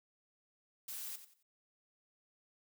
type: noise with echo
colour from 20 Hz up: blue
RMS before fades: -44 dBFS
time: 0.88-1.16 s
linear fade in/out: 5 ms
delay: 90 ms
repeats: 3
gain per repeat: -11 dB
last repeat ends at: 1.43 s
effects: none